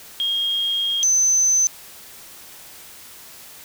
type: tone pair in turn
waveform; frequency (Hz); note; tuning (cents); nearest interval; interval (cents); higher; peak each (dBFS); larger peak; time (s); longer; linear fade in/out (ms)
sine; 3246 / 6128; G#7 / G8; -40 / -40; major seventh; 1100; second; -19 / -14; second; 0.2-1.03 / 1.03-1.67; first; 0
effects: white hiss -42 dBFS RMS until 3.64 s